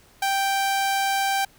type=tone; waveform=sawtooth; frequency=784 Hz; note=G5; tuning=in tune; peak=-17 dBFS; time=0.22-1.45 s; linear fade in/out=5 ms; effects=pink hiss -55 dBFS RMS until 1.58 s